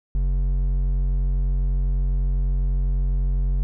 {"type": "tone with hard clipping", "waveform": "triangle", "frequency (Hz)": 46, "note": "F#1", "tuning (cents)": -9, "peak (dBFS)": -20, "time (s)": [0.15, 3.63], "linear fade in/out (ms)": 0, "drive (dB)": 10, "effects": []}